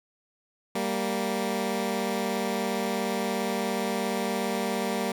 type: tone pair together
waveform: 15% pulse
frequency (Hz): 196.01 / 233.1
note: G3 / A#3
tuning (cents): 0 / 0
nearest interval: minor third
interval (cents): 300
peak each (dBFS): -23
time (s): 0.75-5.12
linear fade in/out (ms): 5
effects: none